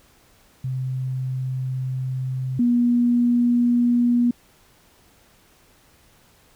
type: tone pair in turn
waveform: sine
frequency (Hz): 129.8 / 240.8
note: C3 / B3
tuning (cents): -13 / -44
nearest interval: major seventh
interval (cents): 1069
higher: second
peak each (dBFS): -23 / -15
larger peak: second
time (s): 0.64-2.59 / 2.59-4.31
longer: first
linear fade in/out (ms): 5
effects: pink hiss -56 dBFS RMS until 6.55 s